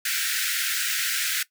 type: high-pass noise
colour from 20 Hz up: pink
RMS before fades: -26 dBFS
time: 0.05-1.43 s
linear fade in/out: 5 ms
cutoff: 1400 Hz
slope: 96 dB/octave
effects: noise-tail reverb RT60 0.1 s tail -18 dB re dry